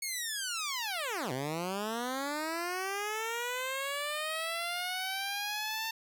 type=linear two-way sweep; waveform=10% pulse; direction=down then up; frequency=2217 to 123.6 to 901 Hz; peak=-25 dBFS; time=0.02-5.91 s; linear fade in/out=5 ms; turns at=1.32 s; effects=none